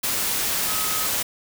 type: tone in noise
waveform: sine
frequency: 1269 Hz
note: D#6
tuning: 34 cents sharp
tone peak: -32 dBFS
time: 0.68-1.07 s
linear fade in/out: 10 ms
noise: white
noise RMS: -24 dBFS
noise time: 0.03-1.23 s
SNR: -11 dB
effects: none